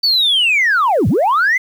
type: linear two-way sweep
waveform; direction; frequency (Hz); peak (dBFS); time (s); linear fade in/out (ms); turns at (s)
sine; down then up; 4591 to 82.7 to 2101; -9; 0.03-1.58; 10; 1.08
effects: tanh soft clip ceiling -8 dBFS + 7-bit